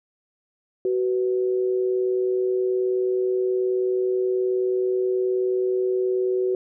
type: tone pair together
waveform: sine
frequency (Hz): 375.1 / 493.9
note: F#4 / B4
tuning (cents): +24 / 0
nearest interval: perfect fourth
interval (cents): 476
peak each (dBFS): -20 / -29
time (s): 0.85-6.55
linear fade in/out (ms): 2
effects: none